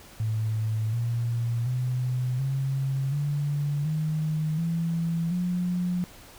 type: tone with pitch steps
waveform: sine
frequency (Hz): 109.8 / 117.68 / 126.13 / 135.18 / 144.88 / 155.28 / 166.43 / 178.37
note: A2 / A#2 / B2 / C#3 / D3 / D#3 / E3 / F3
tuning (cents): -3 / +17 / +37 / -43 / -23 / -3 / +17 / +37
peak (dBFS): -24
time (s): 0.2-6.04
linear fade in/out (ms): 0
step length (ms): 730
effects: pink hiss -49 dBFS RMS until 6.38 s